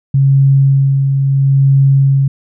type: tone with tremolo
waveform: sine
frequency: 136.9 Hz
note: C#3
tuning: 21 cents flat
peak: -5 dBFS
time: 0.14-2.28 s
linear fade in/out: 5 ms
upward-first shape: sine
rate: 0.75 Hz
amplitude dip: 40%
effects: none